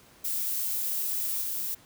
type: noise with level steps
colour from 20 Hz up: violet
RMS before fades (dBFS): -30 / -32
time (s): 0.24-1.75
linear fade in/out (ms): 10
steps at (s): 1.41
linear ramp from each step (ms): 10
effects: pink hiss -56 dBFS RMS until 1.85 s + high-pass 60 Hz 12 dB/octave